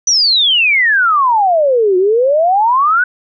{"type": "exponential two-way sweep", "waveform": "sine", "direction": "down then up", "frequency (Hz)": [6040, 357.9, 1517], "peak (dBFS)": -8, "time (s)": [0.07, 3.04], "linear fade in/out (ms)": 5, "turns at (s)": 1.97, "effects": []}